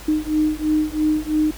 sine beating tone pair, 305.8 / 308.8 Hz, D#4 / D#4, -30 / -13 cents, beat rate 3 Hz, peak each -20 dBFS, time 0.08-1.51 s, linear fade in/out 5 ms, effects added 50 Hz sine -35 dBFS peak until 1.57 s + pink hiss -39 dBFS RMS until 1.57 s

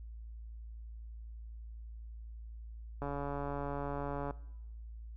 click train, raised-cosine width 1 ms, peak -25 dBFS, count 184, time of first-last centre 3.02-4.309 s, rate 142 Hz, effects noise-tail reverb RT60 0.9 s tail -20 dB re dry + added 56 Hz sine -44 dBFS peak until 5.16 s

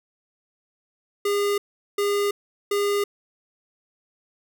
square tone bursts, 406.5 Hz, G#4, 37 cents flat, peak -21 dBFS, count 3, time 1.25-3.04 s, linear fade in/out 5 ms, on 330 ms, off 400 ms, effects none

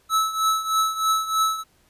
square tone with tremolo, 1303 Hz, E6, 20 cents flat, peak -17 dBFS, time 0.09-1.64 s, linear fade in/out 50 ms, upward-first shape triangle, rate 3.2 Hz, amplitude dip 80%, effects pink hiss -61 dBFS RMS until 1.89 s + resampled to 32000 Hz

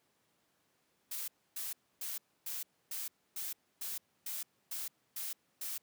blue noise bursts, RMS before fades -40 dBFS, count 11, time 1.11-5.78 s, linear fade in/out 5 ms, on 170 ms, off 280 ms, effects pink hiss -75 dBFS RMS until 5.82 s + high-pass 150 Hz 12 dB/octave

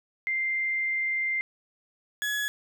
sine / 35% pulse tone pair in turn, 2093 / 1689.4 Hz, C7 / G#6, 0 / +29 cents, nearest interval major third, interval 371 cents, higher first, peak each -25 dBFS, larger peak neither, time 0.27-1.41 / 2.22-2.48 s, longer first, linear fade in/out 0 ms, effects none

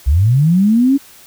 sine linear sweep, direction up, 60 to 283.7 Hz, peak -8 dBFS, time 0.06-0.98 s, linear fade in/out 20 ms, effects white hiss -42 dBFS RMS until 1.26 s

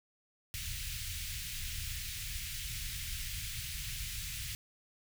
pink band-stop noise, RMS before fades -40 dBFS, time 0.54-4.55 s, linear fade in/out 0 ms, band 120 to 2100 Hz, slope 24 dB/octave, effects none

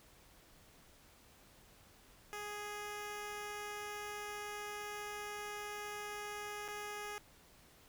10% pulse tone with dropouts, 415.3 Hz, G#4, in tune, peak -34 dBFS, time 2.33-7.18 s, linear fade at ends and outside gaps 0 ms, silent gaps 6.68-6.684 s, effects pink hiss -63 dBFS RMS until 7.88 s

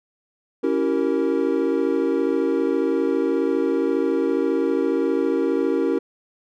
triangle chord, C# diminished seventh, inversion none, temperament equal with one note detuned, 277.2 / 329.6 / 384.4 / 466.2 Hz, C#4 / E4 / G4 / Bb4, 0 / 0 / -34 / 0 cents, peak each -22 dBFS, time 0.63-5.99 s, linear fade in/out 10 ms, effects none

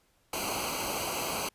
pink noise with comb filter, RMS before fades -33 dBFS, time 0.33-1.49 s, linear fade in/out 5 ms, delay 0.56 ms, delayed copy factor -0.9, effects pink hiss -69 dBFS RMS until 1.54 s + resampled to 32000 Hz

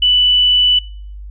sine tone, 2976 Hz, F#7, 9 cents sharp, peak -9 dBFS, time 0.02-0.79 s, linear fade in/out 5 ms, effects noise-tail reverb RT60 0.5 s tail -22 dB re dry + added 50 Hz sine -28 dBFS peak until 1.3 s

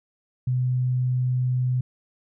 sine tone, 126.4 Hz, B2, 41 cents sharp, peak -20 dBFS, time 0.47-1.81 s, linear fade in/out 5 ms, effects none

